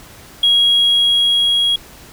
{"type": "tone with level ramp", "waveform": "triangle", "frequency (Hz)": 3300, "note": "G#7", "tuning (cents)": -12, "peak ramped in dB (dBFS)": [-6, -10], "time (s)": [0.43, 1.76], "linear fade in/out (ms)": 5, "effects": ["tanh soft clip ceiling -6 dBFS", "pink hiss -40 dBFS RMS until 2.12 s"]}